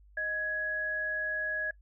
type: tone pair together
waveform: sine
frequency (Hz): 623.4 / 1671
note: D#5 / G#6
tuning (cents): +3 / +10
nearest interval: octave + perfect fourth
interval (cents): 1707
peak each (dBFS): -40 / -30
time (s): 0.17-1.71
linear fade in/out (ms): 5
effects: noise-tail reverb RT60 0.1 s tail -22 dB re dry + added 50 Hz sine -55 dBFS peak until 1.81 s